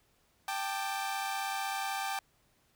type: chord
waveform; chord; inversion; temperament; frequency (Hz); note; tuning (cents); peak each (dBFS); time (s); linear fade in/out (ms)
sawtooth; G suspended second; none; equal with one note detuned; 784 / 880 / 1191.1; G5 / A5 / D6; 0 / 0 / +24; -31 / -36 / -37; 0.48-2.19; 2
effects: pink hiss -70 dBFS RMS until 2.75 s